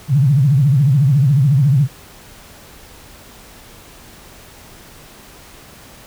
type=tone with vibrato; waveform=sine; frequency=138.6 Hz; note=C#3; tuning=in tune; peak=-9 dBFS; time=0.08-1.88 s; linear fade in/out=50 ms; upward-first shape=triangle; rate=14 Hz; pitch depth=230 cents each way; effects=pink hiss -41 dBFS RMS until 6.06 s